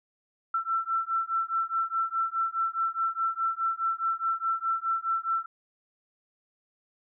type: beating tone pair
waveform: sine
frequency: 1338 / 1342.8 Hz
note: E6 / E6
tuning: +25 / +32 cents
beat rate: 4.8 Hz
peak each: -29 dBFS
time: 0.54-5.46 s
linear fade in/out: 5 ms
effects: none